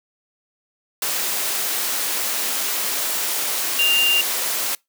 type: tone in noise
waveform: sine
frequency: 2794 Hz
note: F7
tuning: in tune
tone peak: -15 dBFS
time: 3.79-4.21 s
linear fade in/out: 2 ms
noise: white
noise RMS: -23 dBFS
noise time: 1.02-4.75 s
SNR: +5 dB
effects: noise-tail reverb RT60 0.2 s tail -26 dB re dry + high-pass 300 Hz 12 dB/octave